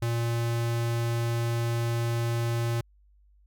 square tone, 117.1 Hz, A#2, 8 cents sharp, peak -26 dBFS, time 0.02-2.81 s, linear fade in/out 5 ms, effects added 50 Hz sine -57 dBFS peak until 3.46 s

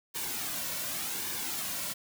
white noise with flanger, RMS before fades -35 dBFS, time 0.14-1.94 s, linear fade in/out 20 ms, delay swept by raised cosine 1.5 to 2.45 ms, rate 0.87 Hz, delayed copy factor -0.55, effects none

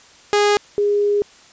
sawtooth / sine tone pair in turn, 412.5 / 410.2 Hz, G#4 / G#4, -12 / -21 cents, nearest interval unison, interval 9 cents, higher first, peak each -9 / -14 dBFS, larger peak first, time 0.33-0.57 / 0.78-1.22 s, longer second, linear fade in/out 0 ms, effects white hiss -47 dBFS RMS until 1.52 s + resampled to 16000 Hz

